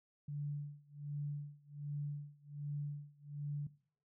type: tone with tremolo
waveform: sine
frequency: 145.4 Hz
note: D3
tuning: 17 cents flat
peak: -36 dBFS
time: 0.28-3.67 s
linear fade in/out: 5 ms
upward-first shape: sine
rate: 1.3 Hz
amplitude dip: 95%
effects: noise-tail reverb RT60 0.5 s tail -19 dB re dry